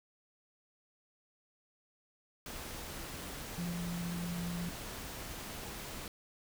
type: tone in noise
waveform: sine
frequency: 173.3 Hz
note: F3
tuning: 13 cents flat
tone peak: -36 dBFS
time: 3.58-4.69 s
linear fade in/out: 2 ms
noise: pink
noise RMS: -44 dBFS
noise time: 2.46-6.08 s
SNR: +5 dB
effects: none